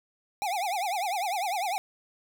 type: tone with vibrato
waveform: square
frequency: 766 Hz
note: G5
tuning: 40 cents flat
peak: -28 dBFS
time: 0.42-1.78 s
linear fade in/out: 0 ms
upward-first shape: triangle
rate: 10 Hz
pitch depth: 230 cents each way
effects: 10-bit